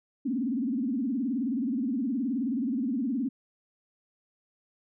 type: tone with vibrato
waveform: sine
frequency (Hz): 252.2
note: B3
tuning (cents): +36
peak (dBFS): -26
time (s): 0.25-3.29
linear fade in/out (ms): 10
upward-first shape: sine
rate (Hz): 19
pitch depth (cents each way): 220
effects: none